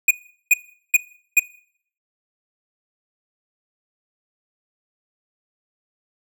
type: tone bursts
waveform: square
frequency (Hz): 2462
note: D#7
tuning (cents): -19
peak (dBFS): -10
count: 4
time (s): 0.08-1.396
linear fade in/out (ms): 5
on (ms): 29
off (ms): 400
effects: noise-tail reverb RT60 0.6 s tail -21 dB re dry